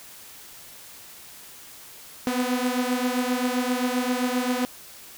sawtooth beating tone pair, 246.9 / 254.5 Hz, B3 / C4, 0 / -48 cents, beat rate 7.6 Hz, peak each -21 / -23 dBFS, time 2.27-4.65 s, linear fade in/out 0 ms, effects white hiss -45 dBFS RMS until 5.17 s

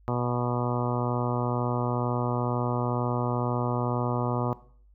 harmonic tone, 122.1 Hz, B2, 19 cents flat, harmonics 1 / 2 / 3 / 4 / 5 / 6 / 7 / 8 / 9 / 10, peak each -29 / -32 / -34 / -35 / -36 / -37 / -37 / -38 / -39 / -39 dBFS, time 0.08-4.53 s, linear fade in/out 0 ms, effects noise-tail reverb RT60 0.5 s tail -17 dB re dry + added 50 Hz sine -54 dBFS peak until 4.94 s

